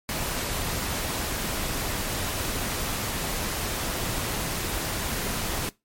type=noise; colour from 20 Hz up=pink; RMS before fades=-29 dBFS; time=0.09-5.69 s; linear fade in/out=0 ms; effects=noise-tail reverb RT60 0.2 s tail -20 dB re dry + MP3 64 kbps